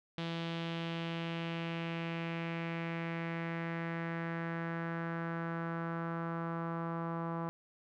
sawtooth tone with low-pass filter sweep, 166.7 Hz, E3, 20 cents sharp, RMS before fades -38 dBFS, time 0.18-7.49 s, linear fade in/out 0 ms, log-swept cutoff 3500 to 1100 Hz, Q 2.8, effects none

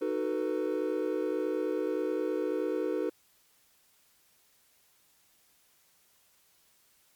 triangle chord, B dominant seventh, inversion first, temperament just, 308.7 / 370.4 / 444.5 / 493.9 Hz, D#4 / F#4 / A4 / B4, -14 / +2 / +18 / 0 cents, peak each -32 dBFS, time 0.01-3.1 s, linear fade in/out 10 ms, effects white hiss -66 dBFS RMS until 7.15 s + MP3 96 kbps

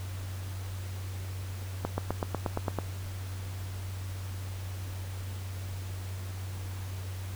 accelerating click train, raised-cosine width 1 ms, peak -15 dBFS, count 9, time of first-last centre 1.85-2.787 s, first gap 130 ms, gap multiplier 0.97, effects added 94 Hz sine -35 dBFS peak until 7.35 s + pink hiss -47 dBFS RMS until 7.35 s

